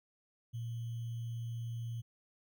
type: tone with sample-and-hold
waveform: sine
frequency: 116.54 Hz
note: A#2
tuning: in tune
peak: -37 dBFS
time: 0.53-2.02 s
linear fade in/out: 20 ms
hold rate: 3150 Hz
effects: none